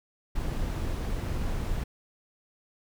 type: noise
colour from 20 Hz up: brown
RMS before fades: -30 dBFS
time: 0.35-1.84 s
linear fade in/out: 10 ms
effects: none